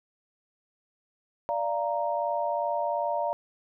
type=chord; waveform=sine; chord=Bb major; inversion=first; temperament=equal with one note detuned; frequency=587.3 / 690 / 932.3 Hz; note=D5 / F5 / Bb5; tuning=0 / -21 / 0 cents; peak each=-30 dBFS; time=1.49-3.33 s; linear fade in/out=0 ms; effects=none